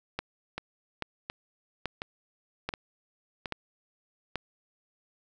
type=two click trains; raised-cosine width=0.3 ms; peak=-15 / -18 dBFS; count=6 / 5; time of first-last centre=0.19-4.357 / 0.58-3.458 s; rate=1.2 / 1.39 Hz; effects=none